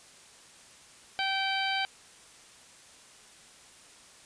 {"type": "harmonic tone", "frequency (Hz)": 775, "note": "G5", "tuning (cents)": -20, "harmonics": [1, 2, 3, 4, 5, 6], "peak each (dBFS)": [-32, -34, -34, -34, -39, -39], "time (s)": [1.19, 1.85], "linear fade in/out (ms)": 0, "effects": ["white hiss -54 dBFS RMS until 4.25 s", "resampled to 22050 Hz"]}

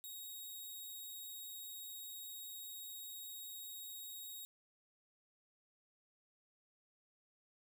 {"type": "tone", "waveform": "5% pulse", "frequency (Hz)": 3777, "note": "A#7", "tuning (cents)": 22, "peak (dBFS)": -39, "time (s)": [0.04, 4.45], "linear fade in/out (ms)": 0, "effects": []}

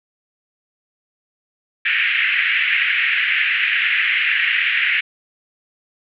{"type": "band-pass noise", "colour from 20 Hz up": "pink", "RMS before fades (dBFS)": -18, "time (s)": [1.85, 5.01], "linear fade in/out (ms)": 10, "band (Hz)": [1700, 2800], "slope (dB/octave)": 48, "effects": []}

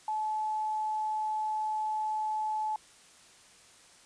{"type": "tone", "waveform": "sine", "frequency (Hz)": 862, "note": "A5", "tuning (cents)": -36, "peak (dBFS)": -29, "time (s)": [0.08, 2.76], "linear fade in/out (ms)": 2, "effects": ["white hiss -57 dBFS RMS until 4.05 s", "resampled to 22050 Hz"]}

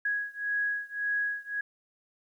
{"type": "beating tone pair", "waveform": "sine", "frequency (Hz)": [1661.2, 1663], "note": ["G#6", "G#6"], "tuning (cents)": [0, 2], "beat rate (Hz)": 1.8, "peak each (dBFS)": [-31, -32], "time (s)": [0.05, 1.61], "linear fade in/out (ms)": 5, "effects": ["11-bit"]}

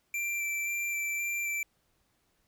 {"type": "tone with vibrato", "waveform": "square", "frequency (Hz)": 2349, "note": "D7", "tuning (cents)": 0, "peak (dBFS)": -31, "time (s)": [0.14, 1.63], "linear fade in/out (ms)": 2, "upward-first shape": "square", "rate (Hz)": 1.9, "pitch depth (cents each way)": 9, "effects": ["pink hiss -73 dBFS RMS until 2.47 s"]}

